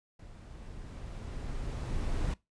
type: noise with level ramp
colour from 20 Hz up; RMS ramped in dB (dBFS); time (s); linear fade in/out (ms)
brown; -49 to -31; 0.19-2.34; 5
effects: noise-tail reverb RT60 0.2 s tail -20 dB re dry + resampled to 22050 Hz